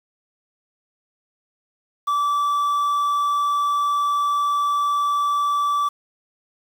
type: tone with quantisation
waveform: triangle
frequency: 1159 Hz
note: D6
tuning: 23 cents flat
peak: -16 dBFS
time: 2.07-5.89 s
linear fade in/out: 10 ms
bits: 7
effects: none